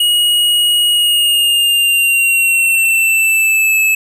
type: tone with pitch glide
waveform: square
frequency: 2891 to 2606 Hz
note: F#7 to E7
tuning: -41 to -20 cents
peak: -10 dBFS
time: 0-3.95 s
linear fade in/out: 5 ms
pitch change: -179 cents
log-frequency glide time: 0.9-3.79 s
effects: none